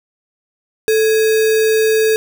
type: tone with sample-and-hold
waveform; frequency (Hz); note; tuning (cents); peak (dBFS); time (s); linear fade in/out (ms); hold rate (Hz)
sine; 438.9; A4; -4; -10; 0.88-2.16; 0; 2100
effects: none